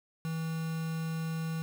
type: tone with quantisation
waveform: triangle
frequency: 162 Hz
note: E3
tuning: 30 cents flat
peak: -30 dBFS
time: 0.25-1.62 s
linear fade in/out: 0 ms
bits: 7
effects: none